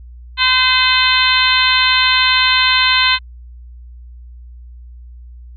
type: harmonic tone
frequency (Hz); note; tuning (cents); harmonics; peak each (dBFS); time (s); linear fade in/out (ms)
513; C5; -34; 2 / 3 / 4 / 5 / 6 / 7 / 8; -18 / -18 / -18 / -18 / -18 / -18 / -18; 0.37-3.19; 50
effects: added 60 Hz sine -33 dBFS peak until 5.56 s